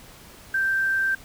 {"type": "tone with quantisation", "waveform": "sine", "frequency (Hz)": 1568, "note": "G6", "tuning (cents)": 0, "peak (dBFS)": -20, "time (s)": [0.54, 1.15], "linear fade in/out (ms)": 5, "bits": 8, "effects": ["pink hiss -47 dBFS RMS until 1.24 s"]}